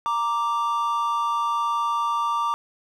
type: tone pair together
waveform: triangle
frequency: 932.3 / 1173.4 Hz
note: A#5 / D6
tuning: 0 / -2 cents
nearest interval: major third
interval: 398 cents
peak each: -24 / -21 dBFS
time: 0.06-2.54 s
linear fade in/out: 0 ms
effects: none